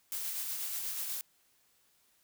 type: noise with tremolo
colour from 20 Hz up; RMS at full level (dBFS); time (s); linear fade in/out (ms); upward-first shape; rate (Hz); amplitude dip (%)
blue; -36; 0.12-1.21; 0; sine; 8.2; 30
effects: white hiss -70 dBFS RMS until 2.23 s